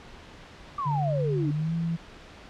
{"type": "exponential sweep", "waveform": "sine", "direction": "down", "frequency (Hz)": [1189, 280], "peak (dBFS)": -27, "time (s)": [0.78, 1.51], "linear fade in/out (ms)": 5}
{"type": "tone with pitch glide", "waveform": "sine", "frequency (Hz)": [145.8, 166.52], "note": ["D3", "E3"], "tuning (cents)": [-12, 18], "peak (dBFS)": -25, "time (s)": [0.85, 1.97], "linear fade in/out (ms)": 20, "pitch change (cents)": 230, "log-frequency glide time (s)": [1.49, 1.74]}
{"effects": ["pink hiss -47 dBFS RMS until 2.49 s", "low-pass 4000 Hz 12 dB/octave"]}